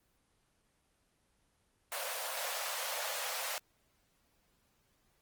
pink high-pass noise, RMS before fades -38 dBFS, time 1.92-3.58 s, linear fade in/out 0 ms, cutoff 500 Hz, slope 96 dB/octave, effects pink hiss -74 dBFS RMS until 5.21 s + Opus 24 kbps

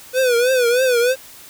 square tone with vibrato, 495.8 Hz, B4, 7 cents sharp, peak -14 dBFS, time 0.13-1.16 s, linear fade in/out 50 ms, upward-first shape triangle, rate 3.2 Hz, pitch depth 120 cents each way, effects white hiss -41 dBFS RMS until 1.49 s

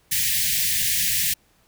white band-stop noise, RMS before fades -22 dBFS, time 0.11-1.34 s, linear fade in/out 10 ms, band 190 to 1700 Hz, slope 96 dB/octave, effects pink hiss -61 dBFS RMS until 1.67 s

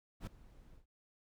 brown noise with ADSR envelope, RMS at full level -36 dBFS, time 0.2-0.86 s, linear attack 70 ms, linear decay 3 ms, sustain -22 dB, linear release 120 ms, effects none

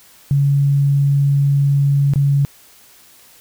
sine tone with dropouts, 140.7 Hz, C#3, 26 cents sharp, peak -11 dBFS, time 0.31-2.45 s, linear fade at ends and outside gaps 0 ms, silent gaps 2.136-2.158 s, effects white hiss -47 dBFS RMS until 3.4 s

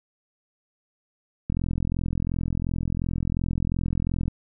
click train, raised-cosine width 5 ms, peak -14 dBFS, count 120, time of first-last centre 1.5-4.28 s, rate 42.8 Hz, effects none

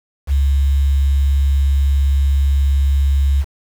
sine tone with quantisation, 69.3 Hz, C#2, in tune, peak -11 dBFS, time 0.27-3.45 s, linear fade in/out 50 ms, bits 6, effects none

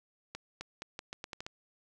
accelerating click train, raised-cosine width 0.2 ms, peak -23 dBFS, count 9, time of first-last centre 0.35-1.465 s, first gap 260 ms, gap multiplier 0.81, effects none

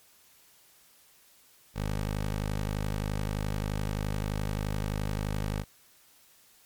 15% pulse tone, 51.6 Hz, G#1, 10 cents flat, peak -23 dBFS, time 1.74-5.65 s, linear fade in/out 50 ms, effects white hiss -60 dBFS RMS until 6.65 s + MP3 96 kbps

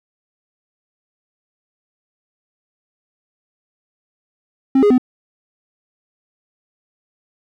triangle tone with pitch steps, 267 / 413 / 253.2 Hz, C4 / G#4 / B3, +35 / -10 / +43 cents, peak -7 dBFS, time 4.75-4.981 s, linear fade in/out 5 ms, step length 77 ms, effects none

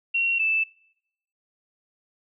sine tone pair in turn, 2736 / 2639 Hz, F7 / E7, -36 / +1 cents, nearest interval minor second, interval 63 cents, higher first, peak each -20 dBFS, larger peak neither, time 0.14-0.39 / 0.39-0.64 s, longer neither, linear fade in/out 10 ms, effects noise-tail reverb RT60 0.8 s tail -25 dB re dry

